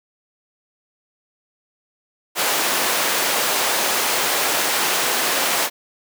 pink high-pass noise, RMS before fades -20 dBFS, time 2.35-5.7 s, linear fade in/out 50 ms, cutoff 510 Hz, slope 12 dB/octave, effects none

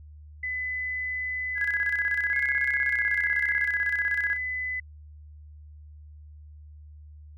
sine tone, 2008 Hz, B6, 28 cents sharp, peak -28 dBFS, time 0.43-4.8 s, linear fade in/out 5 ms
sine tone with tremolo, 1662 Hz, G#6, 1 cent sharp, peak -23 dBFS, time 1.55-4.38 s, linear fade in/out 50 ms, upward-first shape square, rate 16 Hz, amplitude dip 70%
sine tone with pitch glide, 2142 to 2079 Hz, C7 to C7, +40 to -12 cents, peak -29 dBFS, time 2.33-3.66 s, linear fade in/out 5 ms, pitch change -52 cents, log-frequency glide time 2.87-3.33 s
effects added 75 Hz sine -44 dBFS peak until 7.37 s

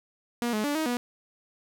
sawtooth tone with pitch steps, 238.6 / 213.2 / 290 / 315.4 / 243.3 Hz, A#3 / G#3 / D4 / D#4 / B3, +41 / +46 / -22 / +24 / -26 cents, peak -22 dBFS, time 0.42-0.97 s, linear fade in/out 0 ms, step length 110 ms, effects none

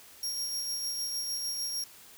sawtooth tone with tremolo, 5588 Hz, F8, in tune, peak -28 dBFS, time 0.23-1.84 s, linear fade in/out 2 ms, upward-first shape sine, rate 6.6 Hz, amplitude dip 30%, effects white hiss -53 dBFS RMS until 2.17 s

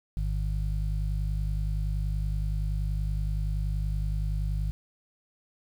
harmonic tone, 50.6 Hz, G#1, 44 cents flat, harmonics 1 / 2 / 3, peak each -27 / -34 / -35 dBFS, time 0.17-4.71 s, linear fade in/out 0 ms, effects 9-bit

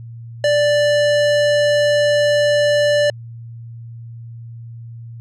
square tone, 587 Hz, D5, 1 cent flat, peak -13 dBFS, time 0.44-3.1 s, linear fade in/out 2 ms, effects added 116 Hz sine -31 dBFS peak until 5.2 s + low-pass 6000 Hz 12 dB/octave

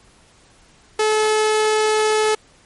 sawtooth tone, 431.1 Hz, A4, 35 cents flat, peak -11 dBFS, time 0.99-2.35 s, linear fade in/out 5 ms, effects pink hiss -52 dBFS RMS until 2.65 s + MP3 48 kbps

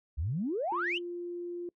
sine exponential sweep, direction up, 65.41 to 3200 Hz, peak -29 dBFS, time 0.17-0.99 s, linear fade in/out 20 ms
sine tone, 349.2 Hz, F4, in tune, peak -35 dBFS, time 0.72-1.69 s, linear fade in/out 2 ms
effects noise-tail reverb RT60 0.1 s tail -25 dB re dry + tanh soft clip ceiling -22 dBFS

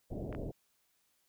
pink low-pass noise, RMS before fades -40 dBFS, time 0.1-0.52 s, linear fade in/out 20 ms, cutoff 660 Hz, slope 48 dB/octave
clicks, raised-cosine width 0.5 ms, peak -30 dBFS, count 2, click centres 0.327 / 0.349 s
effects white hiss -75 dBFS RMS until 1.28 s

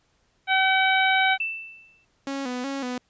harmonic tone, 762 Hz, G5, 49 cents flat, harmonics 1 / 2 / 3 / 4 / 5, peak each -22 / -23 / -23 / -30 / -30 dBFS, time 0.47-1.38 s, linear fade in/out 50 ms
sine tone with exponential decay, 2660 Hz, E7, 15 cents sharp, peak -22 dBFS, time 1.4-2.05 s, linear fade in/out 5 ms, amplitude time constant 140 ms
sawtooth tone with vibrato, 261.6 Hz, C4, in tune, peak -24 dBFS, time 2.27-2.98 s, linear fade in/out 2 ms, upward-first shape square, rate 2.7 Hz, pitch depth 86 cents each way
effects pink hiss -67 dBFS RMS until 3.09 s + resampled to 16000 Hz

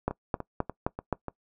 two click trains, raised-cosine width 1 ms, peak -12 / -20 dBFS, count 5 / 5, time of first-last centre 0.08-1.127 / 0.11-1.283 s, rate 3.82 / 3.41 Hz, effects noise-tail reverb RT60 0.1 s tail -21 dB re dry

